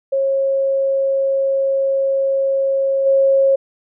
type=tone with level steps; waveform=sine; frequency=543 Hz; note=C#5; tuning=36 cents flat; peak=-14 / -10 dBFS; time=0.12-3.56 s; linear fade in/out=10 ms; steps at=3.05 s; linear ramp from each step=20 ms; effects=none